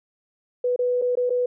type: tone with dropouts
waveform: sine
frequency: 493.9 Hz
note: B4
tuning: in tune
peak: -19 dBFS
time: 0.64-1.46 s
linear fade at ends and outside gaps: 5 ms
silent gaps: 0.762-0.79 / 1.016-1.02 / 1.154-1.171 / 1.296-1.303 s
effects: none